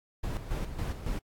brown noise with tremolo, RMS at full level -32 dBFS, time 0.23-1.19 s, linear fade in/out 10 ms, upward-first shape square, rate 3.6 Hz, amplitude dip 60%, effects AAC 64 kbps

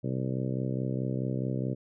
harmonic tone, 64.7 Hz, C2, 19 cents flat, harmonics 2 / 3 / 4 / 5 / 6 / 7 / 8 / 9, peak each -31 / -35 / -37 / -39 / -41 / -42 / -43 / -44 dBFS, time 0.03-1.75 s, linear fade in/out 20 ms, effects none

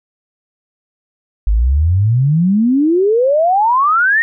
sine exponential sweep, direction up, 49 to 1884 Hz, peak -9 dBFS, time 1.47-4.22 s, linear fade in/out 0 ms, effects none

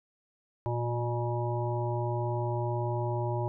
harmonic tone with a mistuned harmonic, 120.1 Hz, B2, 48 cents flat, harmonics 1 / 3 / 5 / 7 / 8, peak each -30 / -35 / -37 / -38 / -39 dBFS, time 0.66-3.48 s, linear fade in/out 0 ms, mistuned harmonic 1, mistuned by -32 cents, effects none

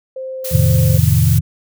sine tone with pitch glide, 523.3 to 519.4 Hz, C5 to C5, 0 to -13 cents, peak -23 dBFS, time 0.16-0.98 s, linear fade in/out 5 ms, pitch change -13 cents, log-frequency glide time 0.33-0.52 s
blue noise, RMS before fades -25 dBFS, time 0.44-1.39 s, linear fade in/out 10 ms
sine chord, F dominant seventh, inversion none, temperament equal, 87.31 / 110 / 130.81 / 155.56 Hz, F2 / A2 / C3 / Eb3, 0 / 0 / 0 / 0 cents, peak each -15 dBFS, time 0.51-1.41 s, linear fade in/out 20 ms
effects none

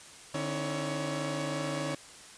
sawtooth tone cluster, 149.2 / 268.1 / 321.7 / 561 Hz, D3 / C4 / E4 / C#5, +28 / +42 / -42 / +21 cents, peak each -32 / -35 / -35 / -32 dBFS, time 0.34-1.95 s, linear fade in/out 5 ms, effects white hiss -50 dBFS RMS until 2.37 s + resampled to 22050 Hz

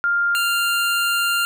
sine / 25% pulse tone pair in turn, 1400 / 1394.1 Hz, F6 / F6, +4 / -3 cents, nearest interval unison, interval 7 cents, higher first, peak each -16 / -14 dBFS, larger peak second, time 0.04-0.35 / 0.35-1.45 s, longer second, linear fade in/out 0 ms, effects none

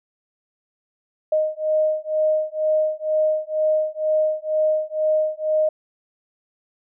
sine beating tone pair, 619 / 621.1 Hz, D#5 / D#5, -9 / -3 cents, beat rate 2.1 Hz, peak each -21 dBFS, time 1.32-5.69 s, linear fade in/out 5 ms, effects none

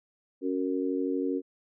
harmonic tone, 92.5 Hz, F#2, in tune, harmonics 3 / 4 / 5, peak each -29 / -32 / -33 dBFS, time 0.41-1.42 s, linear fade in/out 50 ms, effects none

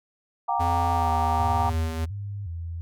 sine chord, G minor seventh, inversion third, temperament equal with one note detuned, 715.6 / 784 / 932.3 / 1174.7 Hz, F5 / G5 / Bb5 / D6, +42 / 0 / 0 / 0 cents, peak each -28 / -27 / -26 / -31 dBFS, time 0.48-1.7 s, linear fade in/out 10 ms
square tone with pitch glide, 85.1 to 80.7 Hz, F2 to E2, -44 to -36 cents, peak -26 dBFS, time 0.59-2.06 s, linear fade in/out 20 ms, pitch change -92 cents, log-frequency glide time 0.93-1.1 s
sine tone with vibrato, 92.2 Hz, F#2, 6 cents flat, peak -30 dBFS, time 1.39-2.81 s, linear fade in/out 0 ms, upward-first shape square, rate 1.4 Hz, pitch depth 160 cents each way
effects none

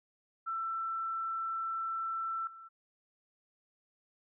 sine tone with level steps, 1336 Hz, E6, 23 cents sharp, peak -33 / -48 dBFS, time 0.46-2.69 s, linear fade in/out 20 ms, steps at 2.47 s, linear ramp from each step 2 ms, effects none

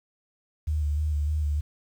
sine tone with vibrato, 75.2 Hz, D2, 42 cents sharp, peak -23 dBFS, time 0.67-1.61 s, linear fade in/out 10 ms, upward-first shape square, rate 3.3 Hz, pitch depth 33 cents each way, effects 9-bit

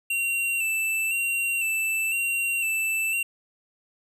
square tone with vibrato, 2700 Hz, E7, 41 cents sharp, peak -24 dBFS, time 0.1-3.23 s, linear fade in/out 5 ms, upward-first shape square, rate 0.99 Hz, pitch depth 33 cents each way, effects 11-bit

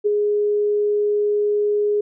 sine tone with ADSR envelope, 415.3 Hz, G#4, in tune, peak -13 dBFS, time 0.04-2.01 s, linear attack 24 ms, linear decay 16 ms, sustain -3 dB, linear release 6 ms, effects none

